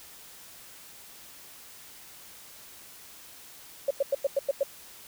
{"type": "tone bursts", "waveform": "sine", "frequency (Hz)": 554.4, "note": "C#5", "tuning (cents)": 0, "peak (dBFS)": -21, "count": 7, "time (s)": [3.88, 4.633], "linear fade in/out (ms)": 5, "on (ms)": 27, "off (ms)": 94, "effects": ["white hiss -49 dBFS RMS until 5.07 s"]}